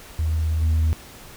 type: tone with level steps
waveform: sine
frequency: 79.5 Hz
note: D#2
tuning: 38 cents sharp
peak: -18 / -14 dBFS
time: 0.19-0.93 s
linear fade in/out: 0 ms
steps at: 0.61 s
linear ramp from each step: 20 ms
effects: tanh soft clip ceiling -15 dBFS + pink hiss -43 dBFS RMS until 1.36 s